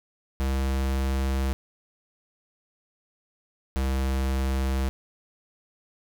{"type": "tone pair in turn", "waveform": "square", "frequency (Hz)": [66.7, 66.32], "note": ["C2", "C2"], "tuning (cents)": [34, 24], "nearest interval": "unison", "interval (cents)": 10, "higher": "first", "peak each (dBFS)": -24, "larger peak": "neither", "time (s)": [[0.4, 1.53], [3.76, 4.89]], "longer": "neither", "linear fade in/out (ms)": 0, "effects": []}